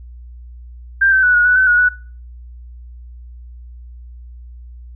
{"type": "tone with pitch steps", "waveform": "sine", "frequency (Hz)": [1584, 1542, 1479, 1449, 1480, 1523, 1452, 1477], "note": ["G6", "G6", "F#6", "F#6", "F#6", "F#6", "F#6", "F#6"], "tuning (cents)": [18, -29, -1, -37, 0, 50, -33, -3], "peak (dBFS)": -9, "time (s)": [1.01, 1.89], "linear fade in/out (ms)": 10, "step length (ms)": 110, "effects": ["noise-tail reverb RT60 0.4 s tail -20 dB re dry", "added 60 Hz sine -33 dBFS peak until 4.95 s"]}